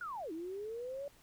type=linear two-way sweep; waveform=sine; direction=down then up; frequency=1480 to 311.1 to 576 Hz; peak=-39 dBFS; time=0.01-1.08 s; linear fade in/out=2 ms; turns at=0.32 s; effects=pink hiss -64 dBFS RMS until 1.22 s